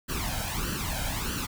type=noise with flanger; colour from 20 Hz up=pink; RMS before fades=-31 dBFS; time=0.08-1.47 s; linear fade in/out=20 ms; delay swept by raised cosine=0.67 to 1.31 ms; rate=1.6 Hz; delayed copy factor=+0.75; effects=none